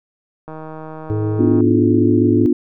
click train, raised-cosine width 1 ms, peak -19 dBFS, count 178, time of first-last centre 0.48-1.607 s, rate 157 Hz
harmonic tone, 106.5 Hz, G#2, 44 cents sharp, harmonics 1 / 3 / 4, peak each -18 / -23 / -24 dBFS, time 1.1-2.46 s, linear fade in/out 0 ms
sine chord, B diminished, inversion none, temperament equal, 246.9 / 293.7 / 349.2 Hz, B3 / D4 / F4, 0 / 0 / 0 cents, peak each -16 dBFS, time 1.39-2.53 s, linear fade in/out 5 ms
effects none

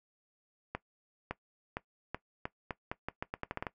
accelerating click train, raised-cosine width 0.5 ms, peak -20 dBFS, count 15, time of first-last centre 0.75-3.668 s, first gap 560 ms, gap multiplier 0.82, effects noise-tail reverb RT60 0.1 s tail -18 dB re dry

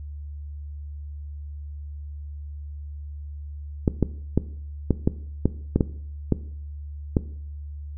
clicks, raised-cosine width 3 ms, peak -5 dBFS, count 10, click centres 3.878 / 4.027 / 4.376 / 4.907 / 5.075 / 5.456 / 5.76 / 5.808 / 6.323 / 7.168 s, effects noise-tail reverb RT60 0.6 s tail -17 dB re dry + added 73 Hz sine -33 dBFS peak until 7.97 s

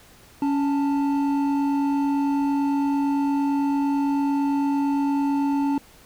triangle tone pair together, 279.7 / 888 Hz, C#4 / A5, +16 / +16 cents, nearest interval octave + minor sixth, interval 2000 cents, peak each -18 / -27 dBFS, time 0.42-5.78 s, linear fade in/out 2 ms, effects pink hiss -51 dBFS RMS until 6.05 s

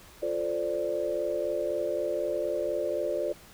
sine chord, D minor seventh, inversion first, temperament equal, 349.2 / 440 / 523.3 / 587.3 Hz, F4 / A4 / C5 / D5, 0 / 0 / 0 / 0 cents, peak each -34 / -35 / -33 / -30 dBFS, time 0.22-3.33 s, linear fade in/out 10 ms, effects pink hiss -52 dBFS RMS until 3.53 s

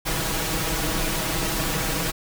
pink noise with comb filter, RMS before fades -25 dBFS, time 0.05-2.12 s, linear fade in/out 20 ms, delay 6.2 ms, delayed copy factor +0.8, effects none

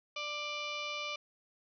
harmonic tone, 591 Hz, D5, 11 cents sharp, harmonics 1 / 2 / 4 / 5 / 6 / 7 / 8 / 9 / 10, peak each -45 / -43 / -40 / -44 / -47 / -51 / -51 / -54 / -54 dBFS, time 0.16-1.16 s, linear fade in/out 5 ms, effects none

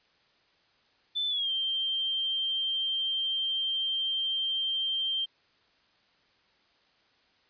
sine tone with pitch glide, 3520 to 3154 Hz, A7 to G7, 0 to +10 cents, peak -27 dBFS, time 1.15-5.26 s, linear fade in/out 20 ms, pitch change -190 cents, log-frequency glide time 1.28-1.5 s, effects white hiss -66 dBFS RMS until 7.49 s + resampled to 11025 Hz

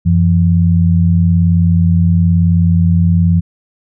sine tone pair together, 91 / 169.96 Hz, F#2 / F3, -28 / -47 cents, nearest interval major seventh, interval 1081 cents, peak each -10 dBFS, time 0.05-3.41 s, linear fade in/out 20 ms, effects none

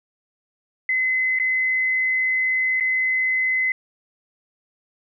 sine tone with dropouts, 2039 Hz, C7, 45 cents flat, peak -18 dBFS, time 0.89-3.72 s, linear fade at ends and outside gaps 2 ms, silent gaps 1.389-1.398 / 2.8-2.807 s, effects none

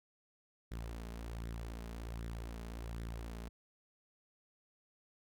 sawtooth tone with flanger, 57 Hz, A#1, 38 cents flat, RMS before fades -44 dBFS, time 0.71-3.49 s, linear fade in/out 10 ms, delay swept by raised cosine 0.53 to 4.83 ms, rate 1.3 Hz, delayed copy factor +0.5, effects none

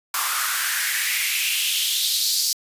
white noise with high-pass filter sweep, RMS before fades -22 dBFS, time 0.14-2.53 s, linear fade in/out 2 ms, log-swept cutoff 1100 to 5000 Hz, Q 3.9, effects resampled to 32000 Hz

